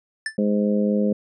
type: tone with exponential decay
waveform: square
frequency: 1760 Hz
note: A6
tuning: in tune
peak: -21 dBFS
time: 0.26-0.37 s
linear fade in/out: 2 ms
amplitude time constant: 22 ms
type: harmonic tone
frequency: 103.83 Hz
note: G#2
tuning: in tune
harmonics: 2 / 3 / 4 / 5 / 6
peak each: -19 / -30 / -27 / -25 / -36 dBFS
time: 0.38-1.13 s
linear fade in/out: 5 ms
effects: resampled to 24000 Hz